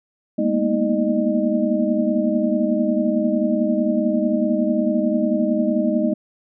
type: tone cluster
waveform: sine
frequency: 205.7 / 230.4 / 241.5 / 315.6 / 610 Hz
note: G#3 / A#3 / B3 / D#4 / D#5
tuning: -16 / -20 / -39 / +25 / -34 cents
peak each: -23 dBFS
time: 0.38-6.14 s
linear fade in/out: 10 ms
effects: none